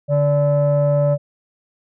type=tone pair together; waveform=sine; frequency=145 / 580 Hz; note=D3 / D5; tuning=-22 / -22 cents; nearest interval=2 octaves; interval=2400 cents; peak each=-14 dBFS; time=0.08-1.18 s; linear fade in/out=50 ms; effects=tanh soft clip ceiling -10 dBFS